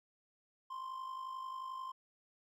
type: tone with amplitude modulation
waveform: triangle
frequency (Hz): 1046.5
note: C6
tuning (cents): 0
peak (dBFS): -37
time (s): 0.7-1.92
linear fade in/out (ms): 10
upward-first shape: sine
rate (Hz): 51.3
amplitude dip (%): 55
effects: none